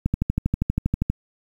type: click train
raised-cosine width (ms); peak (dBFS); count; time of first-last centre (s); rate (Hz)
5; -8; 14; 0.06-1.1; 12.5
effects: 8-bit